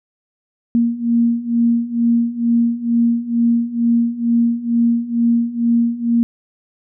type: beating tone pair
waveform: sine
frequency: 233.1 / 235.3 Hz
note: A#3 / A#3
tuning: 0 / +16 cents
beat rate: 2.2 Hz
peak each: -18 / -15 dBFS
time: 0.75-6.23 s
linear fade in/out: 0 ms
effects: none